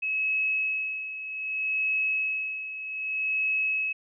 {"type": "tone with tremolo", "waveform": "sine", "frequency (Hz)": 2573, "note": "E7", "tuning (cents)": -43, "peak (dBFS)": -23, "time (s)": [0.02, 3.93], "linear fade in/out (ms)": 10, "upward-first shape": "sine", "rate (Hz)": 0.64, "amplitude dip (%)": 70, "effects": []}